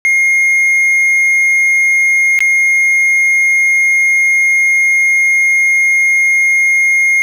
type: tone with dropouts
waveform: triangle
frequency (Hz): 2136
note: C7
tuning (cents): +35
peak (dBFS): -6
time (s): 0.05-7.22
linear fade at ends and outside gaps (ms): 0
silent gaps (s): 2.39-2.405
effects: none